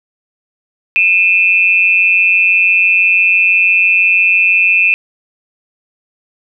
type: tone pair together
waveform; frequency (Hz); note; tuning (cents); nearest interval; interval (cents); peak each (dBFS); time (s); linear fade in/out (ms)
sine; 2454 / 2640; D#7 / E7; -25 / +2; minor second; 127; -10; 0.96-4.94; 0
effects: none